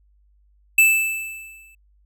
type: tone with exponential decay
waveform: square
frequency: 2637 Hz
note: E7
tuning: in tune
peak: -10 dBFS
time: 0.78-1.75 s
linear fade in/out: 5 ms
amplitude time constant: 210 ms
effects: added 50 Hz sine -55 dBFS peak until 2.05 s